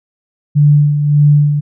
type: tone with tremolo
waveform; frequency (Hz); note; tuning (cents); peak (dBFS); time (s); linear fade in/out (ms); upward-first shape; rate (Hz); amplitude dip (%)
sine; 146.83; D3; 0; -4; 0.55-1.61; 20; sine; 1.7; 55
effects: none